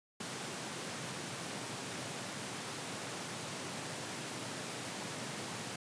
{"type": "high-pass noise", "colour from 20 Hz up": "pink", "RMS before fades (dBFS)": -42, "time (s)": [0.2, 5.76], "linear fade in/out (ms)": 5, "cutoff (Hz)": 110, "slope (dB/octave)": 48, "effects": ["resampled to 22050 Hz"]}